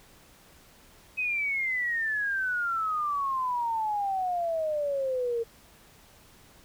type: exponential sweep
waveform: sine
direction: down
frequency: 2548 to 455.7 Hz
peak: -26 dBFS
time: 1.17-5.44 s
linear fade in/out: 20 ms
effects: pink hiss -56 dBFS RMS until 6.64 s